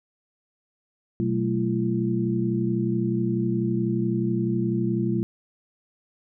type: tone cluster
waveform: sine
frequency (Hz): 124.2 / 188.7 / 220.5 / 340.1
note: B2 / F#3 / A3 / F4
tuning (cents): +10 / +34 / +4 / -46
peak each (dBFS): -27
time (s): 1.2-5.23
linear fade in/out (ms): 0
effects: none